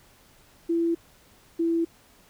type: tone pair in turn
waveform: sine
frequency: 335.5 / 333 Hz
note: E4 / E4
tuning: +31 / +18 cents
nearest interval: unison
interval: 13 cents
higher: first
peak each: -21 dBFS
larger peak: neither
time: 0.69-0.95 / 1.59-1.85 s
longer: neither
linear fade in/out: 10 ms
effects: pink hiss -57 dBFS RMS until 2.29 s